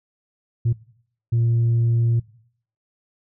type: tone bursts at uneven times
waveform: sine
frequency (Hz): 116.54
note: A#2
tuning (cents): 0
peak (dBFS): -14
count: 2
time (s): 0.65-0.73 / 1.32-2.2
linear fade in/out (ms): 10
effects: noise-tail reverb RT60 0.6 s tail -20 dB re dry + tanh soft clip ceiling -14 dBFS